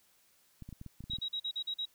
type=clicks; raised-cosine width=5 ms; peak=-33 dBFS; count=10; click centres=0.623 / 0.69 / 0.727 / 0.814 / 0.863 / 1.006 / 1.04 / 1.099 / 1.135 / 1.186 s
type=tone bursts; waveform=sine; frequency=3833 Hz; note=A#7; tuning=47 cents sharp; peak=-33 dBFS; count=7; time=1.1-1.856 s; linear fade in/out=10 ms; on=72 ms; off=42 ms
effects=white hiss -68 dBFS RMS until 1.94 s